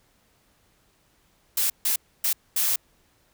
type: noise bursts at uneven times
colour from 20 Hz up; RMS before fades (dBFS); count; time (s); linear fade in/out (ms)
blue; -23; 4; 1.57-1.7 / 1.85-1.96 / 2.24-2.33 / 2.56-2.76; 5
effects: pink hiss -64 dBFS RMS until 3.33 s